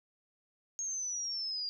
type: linear sweep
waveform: sine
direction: down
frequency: 6550 to 4765 Hz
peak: -34 dBFS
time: 0.79-1.69 s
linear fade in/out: 0 ms
effects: none